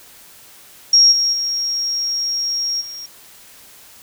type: tone with level steps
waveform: sine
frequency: 5588 Hz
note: F8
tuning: in tune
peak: -7 / -14 / -18 / -29 dBFS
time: 0.93-3.06 s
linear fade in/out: 5 ms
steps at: 1.11 / 1.32 / 2.8 s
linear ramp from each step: 20 ms
effects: white hiss -44 dBFS RMS until 4.02 s